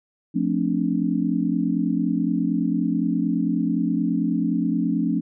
sine chord, D minor seventh, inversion first, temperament just, 176.2 / 220.2 / 264.3 / 293.7 Hz, F3 / A3 / C4 / D4, +16 / +2 / +18 / 0 cents, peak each -25 dBFS, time 0.34-5.21 s, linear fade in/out 20 ms, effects none

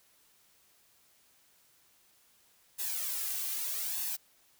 blue noise with flanger, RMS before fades -35 dBFS, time 2.78-4.17 s, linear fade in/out 20 ms, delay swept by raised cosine 1.1 to 2.6 ms, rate 0.81 Hz, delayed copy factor +0.7, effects white hiss -66 dBFS RMS until 4.59 s

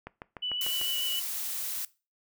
click train, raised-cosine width 0.5 ms, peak -24 dBFS, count 6, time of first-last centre 0.07-0.814 s, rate 6.72 Hz
sine tone with vibrato, 2960 Hz, F#7, in tune, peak -30 dBFS, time 0.42-1.2 s, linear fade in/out 10 ms, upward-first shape square, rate 6.8 Hz, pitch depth 11 cents each way
blue noise, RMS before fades -34 dBFS, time 0.61-1.85 s, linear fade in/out 2 ms
effects noise-tail reverb RT60 0.3 s tail -20 dB re dry

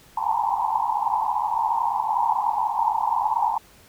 pink band-pass noise, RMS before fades -23 dBFS, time 0.17-3.58 s, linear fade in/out 5 ms, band 810 to 990 Hz, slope 96 dB/octave, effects pink hiss -52 dBFS RMS until 3.88 s

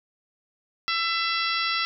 harmonic tone, 669 Hz, E5, 25 cents sharp, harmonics 2 / 3 / 4 / 5 / 6 / 7 / 8, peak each -28 / -30 / -31 / -32 / -33 / -33 / -34 dBFS, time 0.88-1.85 s, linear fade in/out 0 ms, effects none

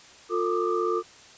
sine tone cluster, 355.4 / 449.7 / 1184 / 1241 Hz, F4 / A4 / D6 / D#6, +30 / +38 / +14 / -5 cents, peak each -27 / -27 / -29 / -35 dBFS, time 0.29-1.03 s, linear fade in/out 50 ms, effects white hiss -50 dBFS RMS until 1.37 s + resampled to 16000 Hz

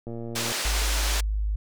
click train, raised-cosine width 2 ms, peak -23 dBFS, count 53, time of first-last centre 0.07-0.518 s, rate 116 Hz
white band-pass noise, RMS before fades -29 dBFS, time 0.35-1.21 s, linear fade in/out 10 ms, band 260 to 6800 Hz, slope 12 dB/octave
sine tone, 51.91 Hz, G#1, in tune, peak -23 dBFS, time 0.65-1.56 s, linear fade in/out 5 ms
effects none

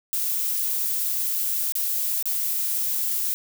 violet noise with dropouts, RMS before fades -25 dBFS, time 0.13-3.34 s, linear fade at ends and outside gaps 0 ms, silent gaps 1.722-1.753 / 2.226-2.256 s, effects none

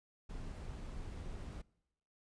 brown noise, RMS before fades -45 dBFS, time 0.29-1.62 s, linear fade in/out 10 ms, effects noise-tail reverb RT60 0.9 s tail -24 dB re dry + resampled to 22050 Hz

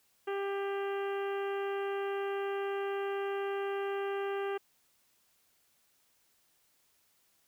harmonic tone, 396.5 Hz, G4, 20 cents sharp, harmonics 1 / 2 / 3 / 4 / 5 / 6 / 7 / 8, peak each -33 / -41 / -44 / -45 / -50 / -54 / -50 / -56 dBFS, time 0.27-4.58 s, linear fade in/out 10 ms, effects white hiss -71 dBFS RMS until 7.47 s

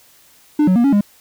triangle tone with pitch steps, 299.2 / 184.8 / 237.5 / 278.6 / 204.4 Hz, D4 / F#3 / A#3 / C#4 / G#3, +32 / -2 / +33 / +9 / -27 cents, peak -8 dBFS, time 0.59-1.01 s, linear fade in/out 5 ms, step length 84 ms, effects white hiss -50 dBFS RMS until 1.2 s

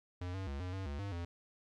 square tone with pitch steps, 89.8 / 95.6 / 69.6 / 90.9 / 95.8 / 71.3 / 100.1 / 85.8 Hz, F2 / G2 / C#2 / F#2 / G2 / C#2 / G2 / F2, +49 / -43 / +8 / -30 / -39 / +49 / +37 / -30 cents, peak -39 dBFS, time 0.21-1.25 s, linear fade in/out 5 ms, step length 130 ms, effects low-pass 5000 Hz 12 dB/octave + 13-bit

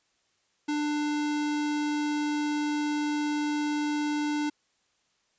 square tone, 297.1 Hz, D4, 20 cents sharp, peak -27 dBFS, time 0.68-4.5 s, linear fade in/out 10 ms, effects white hiss -71 dBFS RMS until 5.38 s + resampled to 16000 Hz

